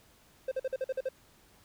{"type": "tone bursts", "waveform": "triangle", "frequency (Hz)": 523.3, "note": "C5", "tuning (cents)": 0, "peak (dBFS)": -27, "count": 8, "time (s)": [0.48, 1.089], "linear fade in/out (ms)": 5, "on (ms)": 35, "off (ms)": 47, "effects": ["pink hiss -62 dBFS RMS until 1.64 s"]}